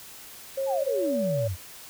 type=tone with pitch glide; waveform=sine; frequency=541 to 568.9 Hz; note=C#5 to C#5; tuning=-42 to +45 cents; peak=-25 dBFS; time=0.57-1.48 s; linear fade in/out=10 ms; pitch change=+87 cents; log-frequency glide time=0.76-1.17 s
type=exponential sweep; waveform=sine; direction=down; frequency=905 to 82.41 Hz; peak=-27 dBFS; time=0.66-1.57 s; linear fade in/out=50 ms
effects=white hiss -45 dBFS RMS until 1.89 s